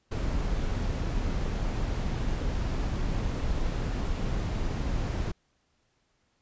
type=noise; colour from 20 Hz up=brown; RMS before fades=-29 dBFS; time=0.11-5.32 s; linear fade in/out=10 ms; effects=pink hiss -72 dBFS RMS until 6.41 s + resampled to 16000 Hz